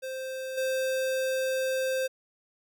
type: tone with level steps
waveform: square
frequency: 523.3 Hz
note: C5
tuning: in tune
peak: -34 / -27 dBFS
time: 0.02-2.08 s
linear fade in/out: 20 ms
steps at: 0.57 s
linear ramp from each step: 10 ms
effects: none